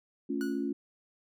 sine chord, A augmented, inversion none, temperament equal, 220 / 277.2 / 349.2 Hz, A3 / C#4 / E#4, 0 / 0 / 0 cents, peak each -36 / -32 / -36 dBFS, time 0.29-0.73 s, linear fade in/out 10 ms
45% pulse tone with exponential decay, 1467 Hz, F#6, 15 cents flat, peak -37 dBFS, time 0.41-0.72 s, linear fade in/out 0 ms, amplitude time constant 67 ms
effects none

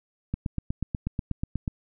click train, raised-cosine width 5 ms, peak -15 dBFS, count 12, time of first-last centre 0.34-1.678 s, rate 8.22 Hz, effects none

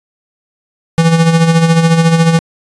square tone with tremolo, 164.81 Hz, E3, in tune, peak -5 dBFS, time 0.98-2.39 s, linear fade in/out 0 ms, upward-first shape sine, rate 14 Hz, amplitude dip 55%, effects resampled to 22050 Hz

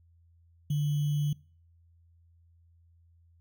sine tone with sample-and-hold, 146.83 Hz, D3, in tune, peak -25 dBFS, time 0.7-1.33 s, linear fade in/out 5 ms, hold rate 3150 Hz, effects noise-tail reverb RT60 0.5 s tail -25 dB re dry + added 84 Hz sine -59 dBFS peak until 3.4 s

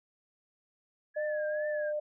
sine tone with vibrato, 1681 Hz, G#6, 20 cents sharp, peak -39 dBFS, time 1.14-1.93 s, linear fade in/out 50 ms, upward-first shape triangle, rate 2.3 Hz, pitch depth 110 cents each way
sine tone with pitch glide, 607 to 600.7 Hz, D#5 to D5, -43 to +39 cents, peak -30 dBFS, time 1.16-2 s, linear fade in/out 10 ms, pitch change -18 cents, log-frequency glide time 1.56-1.84 s
effects none

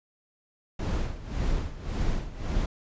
brown noise with tremolo, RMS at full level -26 dBFS, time 0.79-2.66 s, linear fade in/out 5 ms, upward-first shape sine, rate 1.8 Hz, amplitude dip 80%, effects resampled to 16000 Hz

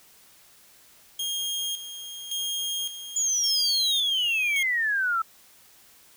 sawtooth tone with tremolo, 3239 Hz, G#7, 44 cents flat, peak -24 dBFS, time 1.19-4.63 s, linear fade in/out 5 ms, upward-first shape square, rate 0.89 Hz, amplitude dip 65%
sine exponential sweep, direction down, 7000 to 1305 Hz, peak -22 dBFS, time 3.16-5.22 s, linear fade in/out 5 ms
effects white hiss -55 dBFS RMS until 6.16 s

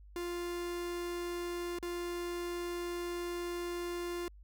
45% pulse tone with dropouts, 349.2 Hz, F4, in tune, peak -36 dBFS, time 0.16-4.28 s, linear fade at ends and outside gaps 1 ms, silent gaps 1.787-1.827 s, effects added 50 Hz sine -52 dBFS peak until 4.43 s

